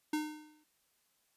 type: tone with exponential decay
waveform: square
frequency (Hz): 304.9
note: D#4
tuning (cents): -35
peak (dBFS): -30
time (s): 0.13-0.64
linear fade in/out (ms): 5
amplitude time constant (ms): 110
effects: white hiss -75 dBFS RMS until 1.36 s + resampled to 32000 Hz